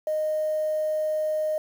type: tone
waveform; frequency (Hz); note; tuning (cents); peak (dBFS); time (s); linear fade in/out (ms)
sine; 618; D#5; -12; -22; 0.07-1.58; 2
effects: tanh soft clip ceiling -19 dBFS + 8-bit